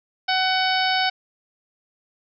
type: harmonic tone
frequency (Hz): 750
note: F#5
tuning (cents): +23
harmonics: 1 / 2 / 3 / 4 / 5 / 6 / 7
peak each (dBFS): -22 / -25 / -27 / -28 / -29 / -30 / -30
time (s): 0.28-1.1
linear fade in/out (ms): 10
effects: none